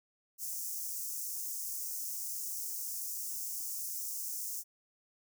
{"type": "high-pass noise", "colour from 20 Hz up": "white", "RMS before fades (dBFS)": -39, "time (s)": [0.38, 4.64], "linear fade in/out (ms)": 50, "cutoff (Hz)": 5500, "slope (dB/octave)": 48, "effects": []}